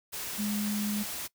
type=tone in noise; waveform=sine; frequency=208 Hz; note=G#3; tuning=3 cents sharp; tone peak=-29 dBFS; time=0.38-1.04 s; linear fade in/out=20 ms; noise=white; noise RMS=-37 dBFS; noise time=0.12-1.28 s; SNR=+5 dB; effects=noise-tail reverb RT60 0.1 s tail -20 dB re dry